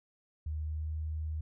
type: tone with pitch glide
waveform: sine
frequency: 76.9 to 77.97 Hz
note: D#2 to D#2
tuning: -20 to +4 cents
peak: -33 dBFS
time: 0.46-1.41 s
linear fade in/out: 5 ms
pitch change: +24 cents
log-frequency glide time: 0.58-0.94 s
effects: none